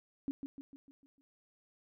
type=tone with echo; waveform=sine; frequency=275.4 Hz; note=C#4; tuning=11 cents flat; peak=-32 dBFS; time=0.28-0.31 s; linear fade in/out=0 ms; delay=150 ms; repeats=6; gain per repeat=-6 dB; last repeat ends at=1.21 s; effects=none